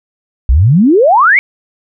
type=exponential sweep; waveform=sine; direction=up; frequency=56 to 2291 Hz; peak=-4 dBFS; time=0.49-1.39 s; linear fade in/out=0 ms; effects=none